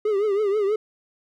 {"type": "tone with vibrato", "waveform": "triangle", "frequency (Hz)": 410.9, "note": "G#4", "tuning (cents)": -18, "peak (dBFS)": -17, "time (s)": [0.05, 0.76], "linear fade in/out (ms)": 5, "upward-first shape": "triangle", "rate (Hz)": 6.2, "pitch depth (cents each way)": 120, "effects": []}